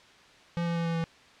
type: tone with pitch steps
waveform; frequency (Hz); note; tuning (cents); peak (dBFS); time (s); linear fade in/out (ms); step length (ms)
square; 170.9 / 169.52 / 168.16 / 166.8 / 165.46; F3 / E3 / E3 / E3 / E3; -37 / +49 / +35 / +21 / +7; -28; 0.57-1.04; 0; 94
effects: white hiss -55 dBFS RMS until 1.4 s + low-pass 4000 Hz 12 dB/octave